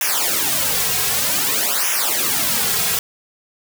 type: noise with flanger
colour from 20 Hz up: white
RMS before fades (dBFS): -19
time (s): 0.01-2.99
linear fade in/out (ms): 2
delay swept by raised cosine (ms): 0.23 to 3.43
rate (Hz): 0.53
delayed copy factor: -1
effects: none